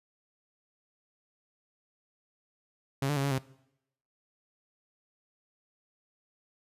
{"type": "tone with pitch steps", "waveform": "sawtooth", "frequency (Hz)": [136.8, 147, 137.4, 140.5, 132.2], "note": ["C#3", "D3", "C#3", "C#3", "C3"], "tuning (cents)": [-23, 2, -15, 24, 18], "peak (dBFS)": -23, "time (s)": [3.02, 3.385], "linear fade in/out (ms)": 5, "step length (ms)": 73, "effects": ["noise-tail reverb RT60 0.8 s tail -21 dB re dry", "resampled to 32000 Hz"]}